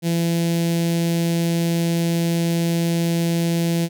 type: tone with notch filter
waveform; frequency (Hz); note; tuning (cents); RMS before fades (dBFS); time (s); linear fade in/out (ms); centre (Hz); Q
sawtooth; 168.4; E3; +37; -20; 0.02-3.89; 50; 1200; 0.55
effects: none